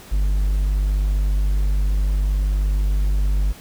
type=tone; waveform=triangle; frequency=49.68 Hz; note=G1; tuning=24 cents sharp; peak=-14 dBFS; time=0.11-3.53 s; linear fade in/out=20 ms; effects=pink hiss -43 dBFS RMS until 3.6 s